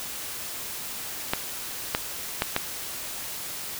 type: clicks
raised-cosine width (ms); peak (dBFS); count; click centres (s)
0.3; -6; 4; 1.335 / 1.949 / 2.421 / 2.564
effects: white hiss -35 dBFS RMS until 3.79 s